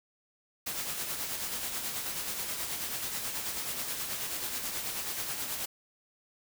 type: noise with tremolo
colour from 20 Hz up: white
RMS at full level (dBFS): -34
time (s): 0.66-5.66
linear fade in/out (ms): 10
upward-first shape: sine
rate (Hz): 9.3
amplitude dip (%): 40
effects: none